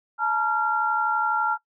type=tone cluster; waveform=sine; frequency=864 / 936 / 1380 Hz; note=A5 / A#5 / F6; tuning=-32 / +7 / -21 cents; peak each=-26 / -29 / -22 dBFS; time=0.18-1.58 s; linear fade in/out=50 ms; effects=noise-tail reverb RT60 0.1 s tail -21 dB re dry